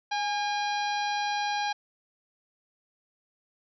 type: harmonic tone with a mistuned harmonic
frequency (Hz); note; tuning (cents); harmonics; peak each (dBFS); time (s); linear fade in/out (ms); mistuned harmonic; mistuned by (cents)
810; G#5; -43; 1 / 2 / 3 / 4 / 5 / 6 / 7; -28 / -35 / -38 / -40 / -39 / -43 / -45; 0.11-1.73; 10; 1; +36
effects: none